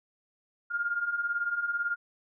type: beating tone pair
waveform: sine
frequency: 1396.9 / 1414.9 Hz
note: F6 / F6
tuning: 0 / +22 cents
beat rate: 18 Hz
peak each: -34 / -29 dBFS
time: 0.7-1.96 s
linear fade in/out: 20 ms
effects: none